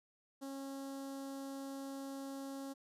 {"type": "tone with notch filter", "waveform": "sawtooth", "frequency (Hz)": 273, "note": "C#4", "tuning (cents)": -26, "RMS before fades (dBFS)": -45, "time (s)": [0.41, 2.74], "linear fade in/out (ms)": 20, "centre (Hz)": 2300, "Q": 0.69, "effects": ["resampled to 32000 Hz"]}